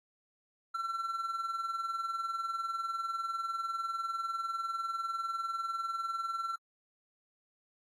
triangle tone with tremolo, 1350 Hz, E6, 41 cents sharp, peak -29 dBFS, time 0.74-6.56 s, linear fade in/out 10 ms, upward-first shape sine, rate 20 Hz, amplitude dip 60%, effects AAC 32 kbps

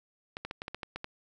clicks, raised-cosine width 0.3 ms, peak -21 dBFS, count 9, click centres 0.369 / 0.45 / 0.511 / 0.619 / 0.681 / 0.746 / 0.832 / 0.96 / 1.044 s, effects none

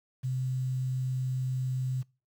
sine tone with quantisation, 129.1 Hz, C3, 23 cents flat, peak -28 dBFS, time 0.23-2.03 s, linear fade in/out 20 ms, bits 9, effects noise-tail reverb RT60 0.3 s tail -23 dB re dry

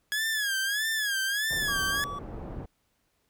sawtooth tone with vibrato, 1669 Hz, G#6, 8 cents sharp, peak -23 dBFS, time 0.12-2.04 s, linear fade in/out 0 ms, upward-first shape sine, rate 1.6 Hz, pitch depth 120 cents each way
pink low-pass noise, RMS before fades -39 dBFS, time 1.5-2.66 s, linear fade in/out 10 ms, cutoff 690 Hz, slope 12 dB/octave
triangle tone, 1143 Hz, D6, 47 cents flat, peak -32 dBFS, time 1.68-2.19 s, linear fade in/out 5 ms
effects pink hiss -73 dBFS RMS until 3.29 s

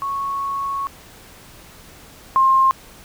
sine tone pair in turn, 1105 / 1062 Hz, C#6 / C6, -6 / +25 cents, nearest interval minor second, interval 69 cents, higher first, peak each -21 / -11 dBFS, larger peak second, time 0.02-0.87 / 2.36-2.71 s, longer first, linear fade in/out 0 ms, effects pink hiss -44 dBFS RMS until 3.04 s

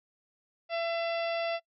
harmonic tone with a mistuned harmonic, 672 Hz, E5, 33 cents sharp, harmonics 1 / 2 / 3 / 4 / 5 / 6 / 7 / 8, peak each -30 / -41 / -41 / -40 / -45 / -54 / -46 / -53 dBFS, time 0.69-1.6 s, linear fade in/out 50 ms, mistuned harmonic 5, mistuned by +35 cents, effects noise-tail reverb RT60 0.1 s tail -21 dB re dry

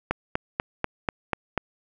click train, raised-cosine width 0.5 ms, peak -8 dBFS, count 7, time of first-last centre 0.11-1.577 s, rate 4.09 Hz, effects none

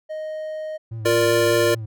triangle tone, 622.3 Hz, D#5, in tune, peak -25 dBFS, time 0.09-0.78 s, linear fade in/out 20 ms
triangle tone with vibrato, 110 Hz, A2, in tune, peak -26 dBFS, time 0.91-1.86 s, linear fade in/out 10 ms, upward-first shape sine, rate 5 Hz, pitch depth 64 cents each way
square chord, Bb major, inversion second, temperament equal, 349.2 / 466.2 / 587.3 Hz, F4 / Bb4 / D5, 0 / 0 / 0 cents, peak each -21 dBFS, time 1.05-1.75 s, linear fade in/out 10 ms
effects none

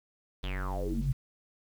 square tone with low-pass filter sweep, 47 Hz, F#1, 28 cents sharp, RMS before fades -32 dBFS, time 0.43-1.13 s, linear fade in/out 10 ms, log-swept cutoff 3700 to 110 Hz, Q 9.2, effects 9-bit

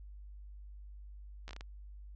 slowing click train, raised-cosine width 0.2 ms, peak -29 dBFS, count 6, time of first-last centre 1.48-1.609 s, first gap 12 ms, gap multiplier 1.39, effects added 50 Hz sine -47 dBFS peak until 2.15 s + low-pass 6000 Hz 12 dB/octave

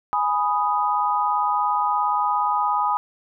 sine chord, G# minor, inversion none, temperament equal, 830.6 / 987.8 / 1244.5 Hz, G#5 / B5 / D#6, 0 / 0 / 0 cents, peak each -23 dBFS, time 0.13-2.97 s, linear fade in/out 0 ms, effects none

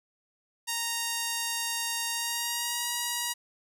5% pulse tone with pitch glide, 930 to 957.3 Hz, A#5 to A#5, -4 to +46 cents, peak -17 dBFS, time 0.67-3.34 s, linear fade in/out 20 ms, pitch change +50 cents, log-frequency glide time 2.11-2.91 s, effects none

